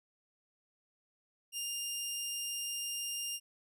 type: tone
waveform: 15% pulse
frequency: 2806 Hz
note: F7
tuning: 8 cents sharp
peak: -29 dBFS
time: 1.52-3.4 s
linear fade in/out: 50 ms
effects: none